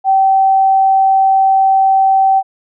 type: tone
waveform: sine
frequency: 772 Hz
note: G5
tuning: 27 cents flat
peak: -7 dBFS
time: 0.04-2.43 s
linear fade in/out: 50 ms
effects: none